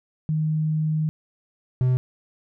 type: tone pair in turn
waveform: sine / triangle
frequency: 155.56 / 127.25 Hz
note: D#3 / C3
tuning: 0 / -48 cents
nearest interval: minor third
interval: 348 cents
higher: first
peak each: -20 / -15 dBFS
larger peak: second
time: 0.29-1.09 / 1.81-1.97 s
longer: first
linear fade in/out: 0 ms
effects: none